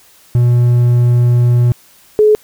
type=tone pair in turn; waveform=triangle / sine; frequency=121.2 / 425.8 Hz; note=B2 / G#4; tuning=-32 / +43 cents; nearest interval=octave + minor seventh; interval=2175 cents; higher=second; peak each=-5 dBFS; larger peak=neither; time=0.35-1.72 / 2.19-2.35 s; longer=first; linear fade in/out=0 ms; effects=white hiss -46 dBFS RMS until 2.43 s